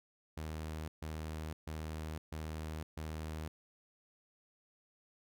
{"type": "tone bursts", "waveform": "sawtooth", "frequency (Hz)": 78.3, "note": "D#2", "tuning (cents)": 11, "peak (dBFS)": -36, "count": 5, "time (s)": [0.37, 3.48], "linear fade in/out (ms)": 5, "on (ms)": 510, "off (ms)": 140, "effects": []}